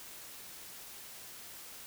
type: silence
effects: white hiss -49 dBFS RMS until 1.86 s